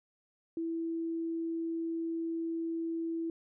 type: tone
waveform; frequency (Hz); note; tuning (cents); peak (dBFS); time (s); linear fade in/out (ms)
sine; 330; E4; +2; -32; 0.57-3.3; 2
effects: none